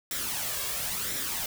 white noise with flanger, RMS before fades -32 dBFS, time 0.11-1.46 s, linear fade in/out 2 ms, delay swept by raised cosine 0.53 to 1.83 ms, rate 0.97 Hz, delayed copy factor +0.55, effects none

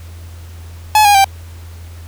45% pulse tone with pitch steps, 854 / 818.3 / 784 Hz, G#5 / G#5 / G5, +48 / -26 / 0 cents, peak -6 dBFS, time 0.95-1.244 s, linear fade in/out 2 ms, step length 98 ms, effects added 84 Hz sine -30 dBFS peak until 2.07 s + pink hiss -43 dBFS RMS until 2.07 s

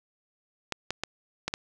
clicks, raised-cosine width 0.2 ms, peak -12 dBFS, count 5, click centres 0.723 / 0.906 / 1.036 / 1.48 / 1.539 s, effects none

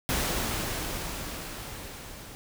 pink noise with level ramp, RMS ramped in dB -27 to -45 dBFS, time 0.09-2.35 s, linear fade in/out 0 ms, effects none

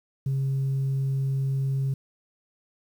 sine tone, 135.4 Hz, C#3, 40 cents flat, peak -21 dBFS, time 0.26-1.94 s, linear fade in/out 5 ms, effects tanh soft clip ceiling -21 dBFS + 9-bit

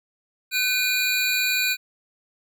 square tone cluster, 1520 / 2438 / 3968 / 4452 Hz, F#6 / D#7 / B7 / C#8, +46 / -36 / +7 / +7 cents, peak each -30 / -23 / -28 / -31 dBFS, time 0.51-1.77 s, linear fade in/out 50 ms, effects none

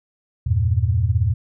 sine chord, E diminished, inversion none, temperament equal, 82.41 / 98 / 116.54 Hz, E2 / G2 / Bb2, 0 / 0 / 0 cents, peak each -20 dBFS, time 0.46-1.34 s, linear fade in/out 10 ms, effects none

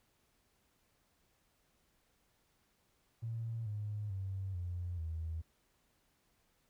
triangle tone with pitch steps, 114.3 / 104.81 / 96.11 / 88.14 / 80.82 Hz, A#2 / G#2 / G2 / F2 / E2, -34 / +16 / -34 / +16 / -34 cents, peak -33 dBFS, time 3.22-5.42 s, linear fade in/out 20 ms, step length 440 ms, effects tanh soft clip ceiling -35 dBFS + pink hiss -75 dBFS RMS until 6.69 s

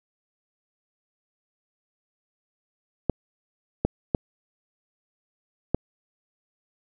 clicks, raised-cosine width 2 ms, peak -7 dBFS, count 4, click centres 3.097 / 3.85 / 4.148 / 5.746 s, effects none

